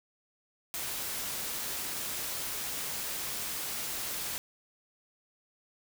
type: noise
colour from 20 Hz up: white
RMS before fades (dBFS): -36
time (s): 0.74-4.38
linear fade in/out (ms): 0
effects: none